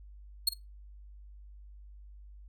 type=tone with echo; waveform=sawtooth; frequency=4303 Hz; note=C8; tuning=48 cents sharp; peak=-20 dBFS; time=0.47-0.49 s; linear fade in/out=5 ms; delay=48 ms; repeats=1; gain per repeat=-13 dB; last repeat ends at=0.538 s; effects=noise-tail reverb RT60 0.2 s tail -18 dB re dry + added 50 Hz sine -48 dBFS peak until 2.48 s